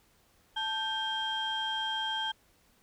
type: tone cluster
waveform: sine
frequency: 880 / 1570 / 3197 Hz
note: A5 / G6 / G7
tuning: 0 / +2 / +33 cents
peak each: -34 / -36 / -32 dBFS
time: 0.56-2.32 s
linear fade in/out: 10 ms
effects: tanh soft clip ceiling -24 dBFS + pink hiss -66 dBFS RMS until 2.82 s